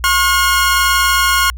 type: tone pair together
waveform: sawtooth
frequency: 1079.3 / 1432 Hz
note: C#6 / F6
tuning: -47 / +43 cents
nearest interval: perfect fourth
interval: 490 cents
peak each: -10 dBFS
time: 0.04-1.5 s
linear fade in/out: 0 ms
effects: added 60 Hz sine -25 dBFS peak until 1.57 s